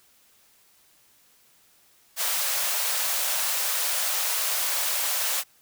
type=high-pass noise; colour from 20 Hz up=white; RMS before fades=-26 dBFS; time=2.16-5.44 s; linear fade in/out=50 ms; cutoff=510 Hz; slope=48 dB/octave; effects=white hiss -60 dBFS RMS until 5.61 s